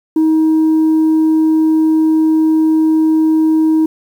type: tone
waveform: sine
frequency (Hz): 316.3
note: D#4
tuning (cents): +29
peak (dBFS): -6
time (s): 0.16-3.86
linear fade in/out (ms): 5
effects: tanh soft clip ceiling -7 dBFS + 7-bit